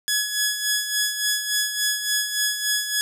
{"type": "tone with tremolo", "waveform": "10% pulse", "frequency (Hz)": 1687, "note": "G#6", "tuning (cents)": 27, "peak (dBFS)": -10, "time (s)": [0.08, 3.01], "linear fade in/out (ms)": 0, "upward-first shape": "sine", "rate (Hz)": 3.5, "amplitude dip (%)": 60, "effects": []}